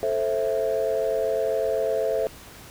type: chord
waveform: sine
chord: A minor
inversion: none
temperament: just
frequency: 440 / 528 / 660 Hz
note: A4 / C5 / E5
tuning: 0 / +16 / +2 cents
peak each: -25 dBFS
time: 0.03-2.27 s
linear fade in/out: 0 ms
effects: tanh soft clip ceiling -15 dBFS + pink hiss -45 dBFS RMS until 2.7 s